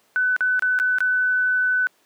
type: tone with dropouts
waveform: sine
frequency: 1502 Hz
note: F#6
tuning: 26 cents sharp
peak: -17 dBFS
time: 0.16-1.87 s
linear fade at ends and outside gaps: 0 ms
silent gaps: 0.364-0.407 / 0.594-0.623 / 0.789-0.799 / 0.985-1.005 s
effects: pink hiss -61 dBFS RMS until 2.05 s + high-pass 300 Hz 12 dB/octave